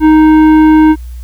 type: tone with tanh clipping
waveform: sine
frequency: 311.1 Hz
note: D#4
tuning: in tune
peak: -4 dBFS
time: 0-0.96 s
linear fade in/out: 50 ms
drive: 12 dB
effects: added 60 Hz sine -22 dBFS peak until 1.23 s + white hiss -46 dBFS RMS until 1.23 s